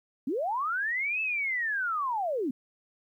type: linear two-way sweep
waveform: sine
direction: up then down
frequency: 232.2 to 2637 to 232.2 Hz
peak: -27 dBFS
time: 0.27-2.51 s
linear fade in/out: 5 ms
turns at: 1.21 s
effects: 11-bit